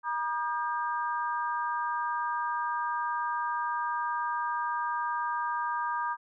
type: tone cluster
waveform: sine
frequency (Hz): 954 / 1213 / 1595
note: A#5 / D#6 / G6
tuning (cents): +40 / -44 / +30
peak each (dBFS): -31 / -33 / -36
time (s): 0.03-6.17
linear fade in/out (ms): 50
effects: none